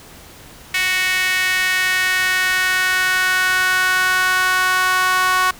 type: tone with high-pass filter sweep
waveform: sawtooth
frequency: 370 Hz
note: F#4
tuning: in tune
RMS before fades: -17 dBFS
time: 0.74-5.51 s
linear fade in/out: 5 ms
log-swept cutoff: 2100 to 1200 Hz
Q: 3.4
effects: pink hiss -41 dBFS RMS until 5.59 s